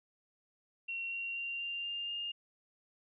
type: tone with pitch steps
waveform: sine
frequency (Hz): 2734 / 2751 / 2769 / 2787 / 2804 / 2822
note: F7 / F7 / F7 / F7 / F7 / F7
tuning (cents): -37 / -27 / -15 / -4 / +6 / +17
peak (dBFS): -36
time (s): 0.88-2.32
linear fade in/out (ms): 10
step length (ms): 240
effects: none